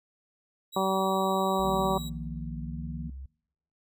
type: tone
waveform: sawtooth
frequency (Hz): 3859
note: B7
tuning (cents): -41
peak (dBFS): -37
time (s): 0.72-2.1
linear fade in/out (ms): 20
type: harmonic tone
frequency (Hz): 191.3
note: G3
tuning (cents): -42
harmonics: 1 / 2 / 3 / 4 / 5 / 6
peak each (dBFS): -31 / -31 / -31 / -31 / -31 / -31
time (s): 0.76-1.98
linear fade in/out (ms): 5
type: tone with pitch glide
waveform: sine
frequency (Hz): 61 to 66.52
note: B1 to C2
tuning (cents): -21 to +29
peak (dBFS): -38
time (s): 1.59-3.26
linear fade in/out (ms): 5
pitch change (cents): +150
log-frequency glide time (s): 2.58-2.79
type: chord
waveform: sine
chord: Eb suspended second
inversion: none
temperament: equal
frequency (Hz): 155.56 / 174.61 / 233.1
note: Eb3 / F3 / Bb3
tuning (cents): 0 / 0 / 0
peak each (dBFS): -37 / -40 / -40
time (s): 1.64-3.1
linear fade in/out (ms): 5
effects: noise-tail reverb RT60 0.8 s tail -26 dB re dry